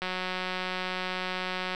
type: click train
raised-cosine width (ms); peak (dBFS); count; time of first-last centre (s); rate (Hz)
0.3; -16; 319; 0.02-1.748; 184
effects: none